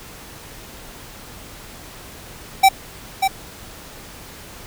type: tone with echo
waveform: square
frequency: 773 Hz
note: G5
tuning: 24 cents flat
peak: -8 dBFS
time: 2.63-2.69 s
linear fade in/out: 10 ms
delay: 590 ms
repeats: 1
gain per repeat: -7 dB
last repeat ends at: 3.28 s
effects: pink hiss -39 dBFS RMS until 4.66 s